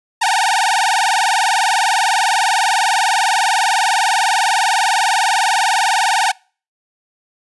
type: tone with vibrato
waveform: sawtooth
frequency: 830.6 Hz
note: G#5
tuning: in tune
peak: -9 dBFS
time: 0.21-6.32 s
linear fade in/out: 10 ms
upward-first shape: sine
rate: 20 Hz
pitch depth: 220 cents each way
effects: noise-tail reverb RT60 0.4 s tail -26 dB re dry + resampled to 24000 Hz